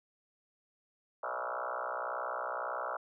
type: tone with frequency modulation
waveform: sine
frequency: 980 Hz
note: B5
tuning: 14 cents flat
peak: -34 dBFS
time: 1.23-2.97 s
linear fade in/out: 5 ms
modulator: 61.8 Hz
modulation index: 7.3
effects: none